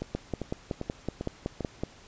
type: two click trains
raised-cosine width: 2 ms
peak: -19 / -16 dBFS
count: 5 / 10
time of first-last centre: 0.02-1.607 / 0.15-1.835 s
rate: 2.52 / 5.34 Hz
effects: pink hiss -53 dBFS RMS until 2.07 s + resampled to 16000 Hz